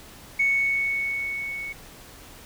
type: tone with level ramp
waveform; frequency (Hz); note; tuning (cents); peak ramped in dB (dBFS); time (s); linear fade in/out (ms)
sine; 2217; C#7; 0; -17 to -31; 0.39-1.73; 10
effects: tanh soft clip ceiling -13 dBFS + pink hiss -46 dBFS RMS until 2.45 s